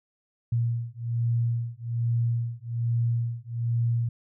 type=beating tone pair; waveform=sine; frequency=116.9 / 118.1 Hz; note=A#2 / A#2; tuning=+5 / +23 cents; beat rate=1.2 Hz; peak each=-27 dBFS; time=0.52-4.09 s; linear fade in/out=5 ms; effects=none